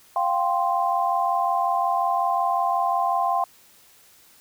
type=chord; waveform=sine; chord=F suspended second; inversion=none; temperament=equal; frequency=698.5 / 784 / 1046.5 Hz; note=F5 / G5 / C6; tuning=0 / 0 / 0 cents; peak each=-24 dBFS; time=0.16-3.44 s; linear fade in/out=2 ms; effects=white hiss -54 dBFS RMS until 4.4 s